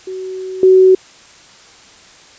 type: tone with level steps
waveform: sine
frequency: 375 Hz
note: F#4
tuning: 23 cents sharp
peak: -22 / -4 dBFS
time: 0.07-0.95 s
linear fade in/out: 5 ms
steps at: 0.63 s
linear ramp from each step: 2 ms
effects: white hiss -42 dBFS RMS until 2.38 s + resampled to 16000 Hz